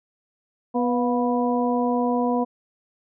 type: harmonic tone with a mistuned harmonic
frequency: 245.6 Hz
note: B3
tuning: 9 cents flat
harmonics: 1 / 2 / 3 / 4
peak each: -22 / -25 / -27 / -28 dBFS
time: 0.74-2.45 s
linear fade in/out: 20 ms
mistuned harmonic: 3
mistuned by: -50 cents
effects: none